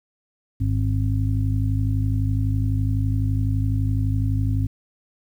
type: harmonic tone with a mistuned harmonic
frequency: 51.91 Hz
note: G#1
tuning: in tune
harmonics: 1 / 2 / 3 / 5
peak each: -25 / -20 / -33 / -29 dBFS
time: 0.6-4.67 s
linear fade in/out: 10 ms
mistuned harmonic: 5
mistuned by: +42 cents
effects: 9-bit